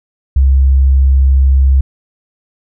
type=tone; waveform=sine; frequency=67 Hz; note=C2; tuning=42 cents sharp; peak=-5 dBFS; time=0.36-1.81 s; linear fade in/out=5 ms; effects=none